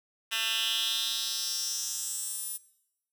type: tone with high-pass filter sweep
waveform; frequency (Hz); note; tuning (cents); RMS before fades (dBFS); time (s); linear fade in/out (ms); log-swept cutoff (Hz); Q
10% pulse; 225; A3; +39; -32; 0.31-2.58; 20; 2400 to 10000; 3.3
effects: noise-tail reverb RT60 0.8 s tail -18 dB re dry